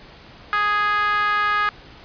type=tone with band-pass filter; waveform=5% pulse; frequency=415.3 Hz; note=G#4; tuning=in tune; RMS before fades=-20 dBFS; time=0.53-1.69 s; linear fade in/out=0 ms; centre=1400 Hz; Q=9.5; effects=pink hiss -44 dBFS RMS until 2.04 s + resampled to 11025 Hz